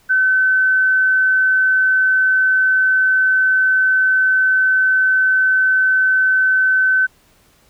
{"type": "tone", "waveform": "sine", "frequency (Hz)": 1524, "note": "G6", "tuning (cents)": -49, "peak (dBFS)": -11, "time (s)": [0.09, 7.07], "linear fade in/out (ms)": 20, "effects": ["pink hiss -54 dBFS RMS until 7.69 s"]}